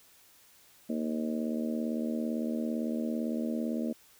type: harmonic tone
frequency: 77.78 Hz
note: D#2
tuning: in tune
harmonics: 3 / 4 / 5 / 6 / 7 / 8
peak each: -31 / -37 / -45 / -43 / -42 / -42 dBFS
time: 0.89-3.93 s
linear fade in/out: 10 ms
effects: white hiss -60 dBFS RMS until 4.19 s